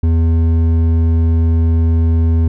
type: tone with hard clipping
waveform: sine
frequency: 82.2 Hz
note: E2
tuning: 4 cents flat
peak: -11 dBFS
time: 0.03-2.48 s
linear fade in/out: 5 ms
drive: 8 dB
effects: none